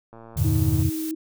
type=click train; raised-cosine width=1 ms; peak=-30 dBFS; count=80; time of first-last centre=0.13-0.823 s; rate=114 Hz
type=chord; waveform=sine; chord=E half-diminished seventh; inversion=none; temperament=equal; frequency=82.41 / 98 / 116.54 / 146.83 Hz; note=E2 / G2 / Bb2 / D3; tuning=0 / 0 / 0 / 0 cents; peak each=-24 dBFS; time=0.36-0.9 s; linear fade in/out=20 ms
type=noise; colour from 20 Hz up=blue; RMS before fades=-36 dBFS; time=0.37-1.11 s; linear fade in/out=0 ms
type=tone with vibrato; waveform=sine; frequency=317 Hz; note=D#4; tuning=32 cents sharp; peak=-26 dBFS; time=0.44-1.15 s; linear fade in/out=10 ms; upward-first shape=square; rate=15 Hz; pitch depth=9 cents each way
effects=none